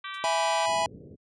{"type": "harmonic tone", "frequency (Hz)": 387.6, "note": "G4", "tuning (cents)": -20, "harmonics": [3, 4, 5, 6, 7, 8, 9, 10], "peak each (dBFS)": [-38, -41, -44, -43, -49, -45, -46, -47], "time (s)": [0.04, 0.66], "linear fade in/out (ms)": 5}
{"type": "noise with exponential decay", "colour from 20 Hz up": "blue", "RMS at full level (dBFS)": -45, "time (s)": [0.14, 0.23], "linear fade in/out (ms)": 1, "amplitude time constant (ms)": 18}
{"type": "chord", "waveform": "square", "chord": "E major", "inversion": "none", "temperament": "equal", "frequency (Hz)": [659.3, 830.6, 987.8], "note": ["E5", "G#5", "B5"], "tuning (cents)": [0, 0, 0], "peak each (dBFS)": -29, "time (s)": [0.24, 0.86], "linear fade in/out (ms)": 0}
{"type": "low-pass noise", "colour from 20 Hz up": "pink", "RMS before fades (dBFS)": -43, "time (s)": [0.66, 1.16], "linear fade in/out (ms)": 20, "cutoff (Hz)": 500, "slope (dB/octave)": 48}
{"effects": ["high-pass 100 Hz 12 dB/octave", "resampled to 22050 Hz"]}